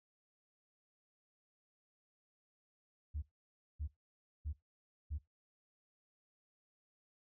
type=tone bursts; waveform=sine; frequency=74.6 Hz; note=D2; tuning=28 cents sharp; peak=-36 dBFS; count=4; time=3.14-5.186 s; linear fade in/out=20 ms; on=84 ms; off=570 ms; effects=noise-tail reverb RT60 0.2 s tail -20 dB re dry + tanh soft clip ceiling -33 dBFS